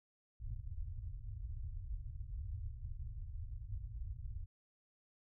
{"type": "low-pass noise", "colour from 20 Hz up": "pink", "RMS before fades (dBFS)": -44, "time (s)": [0.4, 4.46], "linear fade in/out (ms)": 10, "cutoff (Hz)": 120, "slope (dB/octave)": 96, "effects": []}